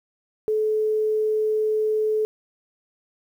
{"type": "tone", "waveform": "sine", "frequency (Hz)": 431.5, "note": "A4", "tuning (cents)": -34, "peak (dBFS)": -19, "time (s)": [0.48, 2.25], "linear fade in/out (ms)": 0, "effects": ["9-bit"]}